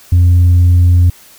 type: tone with tanh clipping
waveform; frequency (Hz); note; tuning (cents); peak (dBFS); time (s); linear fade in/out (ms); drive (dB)
sine; 87.9; F2; +12; -5; 0.12-1.1; 5; 1
effects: white hiss -41 dBFS RMS until 1.38 s